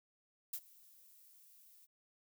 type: noise with ADSR envelope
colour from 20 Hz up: violet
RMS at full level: -39 dBFS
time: 0.53-1.87 s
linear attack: 6 ms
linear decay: 60 ms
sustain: -24 dB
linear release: 32 ms
effects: none